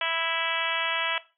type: harmonic tone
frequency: 329.6 Hz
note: E4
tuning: in tune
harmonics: 2 / 3 / 4 / 5 / 6 / 7 / 8 / 9 / 10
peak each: -34 / -34 / -34 / -34 / -34 / -34 / -34 / -34 / -34 dBFS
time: 0.01-1.18 s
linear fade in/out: 2 ms
effects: noise-tail reverb RT60 0.3 s tail -17 dB re dry